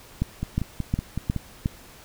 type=two click trains; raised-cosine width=5 ms; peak=-10 / -14 dBFS; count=5 / 6; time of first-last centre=0.22-1.659 / 0.43-1.363 s; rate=2.78 / 5.36 Hz; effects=pink hiss -48 dBFS RMS until 2.04 s